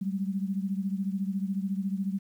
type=beating tone pair; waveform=sine; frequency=191.3 / 205.3 Hz; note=G3 / G#3; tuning=-42 / -20 cents; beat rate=14 Hz; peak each=-29 / -33 dBFS; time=0.01-2.19 s; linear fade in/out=10 ms; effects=10-bit